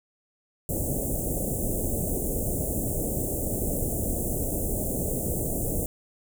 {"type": "band-stop noise", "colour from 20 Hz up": "pink", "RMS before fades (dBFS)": -28, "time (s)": [0.69, 5.86], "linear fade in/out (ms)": 2, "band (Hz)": [660, 7500], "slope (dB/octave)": 48, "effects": []}